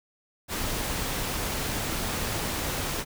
pink noise, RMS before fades -30 dBFS, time 0.48-3.05 s, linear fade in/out 50 ms, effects none

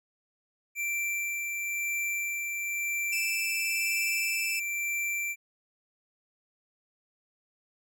square tone with tremolo, 2349 Hz, D7, in tune, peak -29 dBFS, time 0.75-5.36 s, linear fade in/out 50 ms, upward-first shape sine, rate 1 Hz, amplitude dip 30%
sawtooth tone with vibrato, 2637 Hz, E7, in tune, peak -27 dBFS, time 3.12-4.6 s, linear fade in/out 10 ms, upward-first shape sine, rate 19 Hz, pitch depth 18 cents each way
effects none

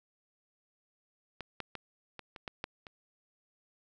clicks, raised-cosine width 0.3 ms, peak -24 / -21 / -24 / -27 / -29 / -22 / -19 / -30 dBFS, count 8, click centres 1.407 / 1.603 / 1.753 / 2.193 / 2.362 / 2.478 / 2.641 / 2.868 s, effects none

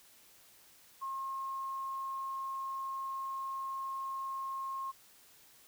sine tone, 1074 Hz, C6, 45 cents sharp, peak -36 dBFS, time 1.01-4.92 s, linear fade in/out 20 ms, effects white hiss -61 dBFS RMS until 5.67 s

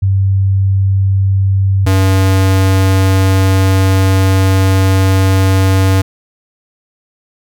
sine / square tone pair in turn, 97 / 95.39 Hz, G2 / G2, -18 / -47 cents, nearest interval unison, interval 29 cents, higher first, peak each -8 dBFS, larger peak neither, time 0.02-1.86 / 1.86-6.02 s, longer second, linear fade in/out 10 ms, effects none

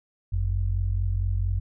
sine tone pair together, 48.57 / 93 Hz, G1 / F#2, -15 / +9 cents, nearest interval major seventh, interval 1124 cents, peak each -25 dBFS, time 0.32-1.6 s, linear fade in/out 10 ms, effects none

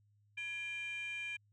sine tone with frequency modulation, 2389 Hz, D7, 29 cents sharp, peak -37 dBFS, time 0.37-1.37 s, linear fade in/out 10 ms, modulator 712 Hz, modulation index 0.57, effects tanh soft clip ceiling -37 dBFS + added 103 Hz sine -68 dBFS peak until 1.52 s

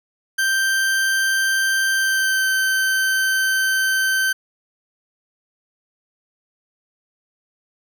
40% pulse tone with pitch glide, 1568 to 1546.4 Hz, G6 to G6, 0 to -24 cents, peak -16 dBFS, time 0.38-4.33 s, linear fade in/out 10 ms, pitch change -24 cents, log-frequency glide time 1.95-2.47 s, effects none

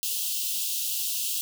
white high-pass noise, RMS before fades -29 dBFS, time 0.03-1.41 s, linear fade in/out 0 ms, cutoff 2700 Hz, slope 96 dB/octave, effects none

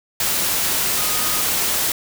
sine tone in noise, 1244.5 Hz, D#6, in tune, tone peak -30 dBFS, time 0.98-1.41 s, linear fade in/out 2 ms, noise white, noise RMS -20 dBFS, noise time 0.2-1.92 s, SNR -13 dB, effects none

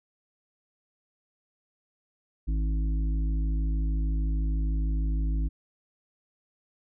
harmonic tone, 53.2 Hz, G#1, 42 cents sharp, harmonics 1 / 3 / 5 / 6, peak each -24 / -37 / -40 / -44 dBFS, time 2.47-5.49 s, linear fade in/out 20 ms, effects none

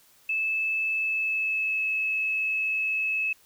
sine tone with pitch glide, 2619 to 2592 Hz, E7 to E7, -12 to -30 cents, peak -24 dBFS, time 0.29-3.33 s, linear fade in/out 5 ms, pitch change -18 cents, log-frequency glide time 0.9-1.86 s, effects white hiss -59 dBFS RMS until 3.45 s

